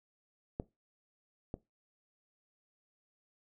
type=clicks; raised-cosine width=2 ms; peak=-21 / -25 dBFS; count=2; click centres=0.599 / 1.541 s; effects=noise-tail reverb RT60 0.2 s tail -19 dB re dry

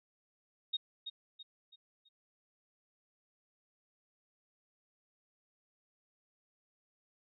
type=tone with echo; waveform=sine; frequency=3729 Hz; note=A#7; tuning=in tune; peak=-31 dBFS; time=0.73-0.77 s; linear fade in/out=10 ms; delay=330 ms; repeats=4; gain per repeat=-8 dB; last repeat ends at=2.09 s; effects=none

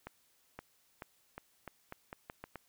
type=accelerating click train; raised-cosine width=0.5 ms; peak=-28 dBFS; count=10; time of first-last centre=0.07-2.557 s; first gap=520 ms; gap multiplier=0.83; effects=white hiss -71 dBFS RMS until 2.68 s

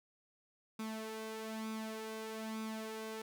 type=tone with flanger; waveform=sawtooth; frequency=220 Hz; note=A3; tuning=in tune; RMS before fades=-43 dBFS; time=0.79-3.22 s; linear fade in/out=5 ms; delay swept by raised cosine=0.82 to 2.62 ms; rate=1.1 Hz; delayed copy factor=+0.6; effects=none

